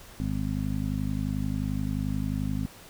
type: harmonic tone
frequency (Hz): 51.4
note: G#1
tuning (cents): -17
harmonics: 1 / 2 / 3 / 4 / 5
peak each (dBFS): -33 / -33 / -33 / -33 / -33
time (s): 0.2-2.66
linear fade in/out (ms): 0
effects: pink hiss -49 dBFS RMS until 2.89 s